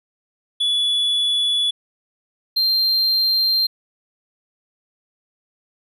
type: tone pair in turn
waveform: triangle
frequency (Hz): 3422 / 4169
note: A7 / C8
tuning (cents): -49 / -7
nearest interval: minor third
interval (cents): 342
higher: second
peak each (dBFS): -15 / -14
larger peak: second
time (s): 0.6-1.71 / 2.56-3.67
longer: neither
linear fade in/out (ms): 10
effects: resampled to 32000 Hz